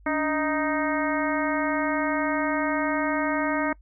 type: harmonic tone with a mistuned harmonic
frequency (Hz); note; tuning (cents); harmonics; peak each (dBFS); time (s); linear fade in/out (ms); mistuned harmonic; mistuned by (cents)
310.7; D#4; -2; 1 / 2 / 3 / 4 / 5 / 6 / 7; -26 / -29 / -31 / -32 / -33 / -34 / -34; 0.06-3.73; 5; 1; -120
effects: noise-tail reverb RT60 0.1 s tail -24 dB re dry + added 50 Hz sine -49 dBFS peak until 3.81 s